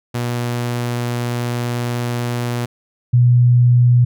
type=tone pair in turn; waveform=sawtooth / sine; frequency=120.6 / 122.21 Hz; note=B2 / B2; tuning=-41 / -18 cents; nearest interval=unison; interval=23 cents; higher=second; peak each=-15 / -8 dBFS; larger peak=second; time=0.14-2.66 / 3.13-4.05 s; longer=first; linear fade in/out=10 ms; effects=none